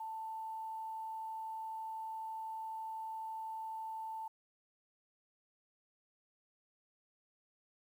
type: tone with quantisation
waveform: sine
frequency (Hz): 886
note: A5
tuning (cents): +12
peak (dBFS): -40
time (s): 0-4.28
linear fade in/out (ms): 5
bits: 11
effects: none